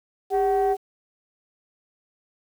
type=tone pair together; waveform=sine; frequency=400 / 754.6 Hz; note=G4 / F#5; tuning=+35 / +34 cents; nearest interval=major seventh; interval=1099 cents; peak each=-19 / -20 dBFS; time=0.3-0.77 s; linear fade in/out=50 ms; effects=tanh soft clip ceiling -15 dBFS + 8-bit